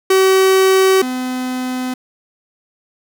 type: tone pair in turn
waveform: 45% pulse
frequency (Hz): 380.8 / 254.2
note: F#4 / C4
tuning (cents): +50 / -50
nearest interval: perfect fifth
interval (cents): 700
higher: first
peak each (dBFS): -9 / -19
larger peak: first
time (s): 0.1-1.02 / 1.02-1.94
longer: neither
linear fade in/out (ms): 5
effects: none